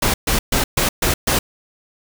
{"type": "noise bursts", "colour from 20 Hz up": "pink", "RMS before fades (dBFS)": -17, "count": 6, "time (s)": [0.02, 1.39], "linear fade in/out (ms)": 5, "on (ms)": 120, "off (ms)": 130, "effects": []}